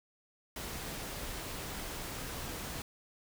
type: noise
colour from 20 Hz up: pink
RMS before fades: -41 dBFS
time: 0.56-2.82 s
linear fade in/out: 2 ms
effects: none